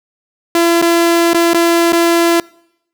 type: tone with dropouts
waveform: sawtooth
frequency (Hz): 338.5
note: E4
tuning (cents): +46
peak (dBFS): -5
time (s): 0.55-2.4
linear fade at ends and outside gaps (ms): 2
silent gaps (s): 0.816-0.823 / 1.333-1.345 / 1.534-1.544 / 1.923-1.93
effects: noise-tail reverb RT60 0.8 s tail -25 dB re dry